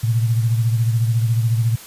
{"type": "beating tone pair", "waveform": "sine", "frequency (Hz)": [113.8, 127.8], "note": ["A#2", "C3"], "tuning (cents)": [-41, -40], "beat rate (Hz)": 14, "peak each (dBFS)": [-15, -24], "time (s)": [0.03, 1.76], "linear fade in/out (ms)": 10, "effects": ["white hiss -39 dBFS RMS until 1.86 s", "resampled to 32000 Hz"]}